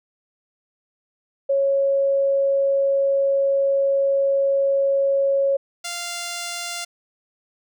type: tone pair in turn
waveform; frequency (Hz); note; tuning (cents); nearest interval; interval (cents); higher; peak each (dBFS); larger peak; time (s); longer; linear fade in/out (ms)
sine / 5% pulse; 551 / 695.6; C#5 / F5; -11 / -7; major third; 404; second; -16; neither; 1.49-5.57 / 5.84-6.85; first; 10
effects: none